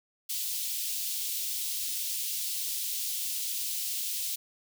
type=high-pass noise; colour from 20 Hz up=white; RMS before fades=-33 dBFS; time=0.29-4.36 s; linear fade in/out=10 ms; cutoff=3000 Hz; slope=24 dB/octave; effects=none